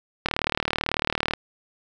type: click train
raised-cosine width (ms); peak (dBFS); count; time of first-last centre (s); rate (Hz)
0.3; -6; 42; 0.26-1.336; 38.1
effects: none